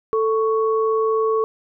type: tone pair together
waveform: sine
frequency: 442.1 / 1112 Hz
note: A4 / C#6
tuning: +8 / +5 cents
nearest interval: octave + major third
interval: 1597 cents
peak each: -17 / -23 dBFS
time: 0.13-1.44 s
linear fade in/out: 0 ms
effects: none